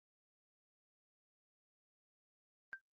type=tone with exponential decay; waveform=sine; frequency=1568 Hz; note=G6; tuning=in tune; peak=-37 dBFS; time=2.73-2.81 s; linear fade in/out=0 ms; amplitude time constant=16 ms; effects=tanh soft clip ceiling -35 dBFS + Opus 24 kbps